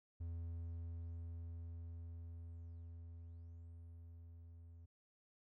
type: tone with level ramp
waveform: triangle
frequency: 83.9 Hz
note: E2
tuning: 31 cents sharp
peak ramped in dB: -40 to -53 dBFS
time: 0.2-4.86 s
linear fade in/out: 10 ms
effects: none